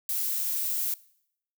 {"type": "noise", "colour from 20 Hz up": "violet", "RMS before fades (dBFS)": -29, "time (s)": [0.09, 0.94], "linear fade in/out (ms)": 2, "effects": ["noise-tail reverb RT60 0.7 s tail -21 dB re dry"]}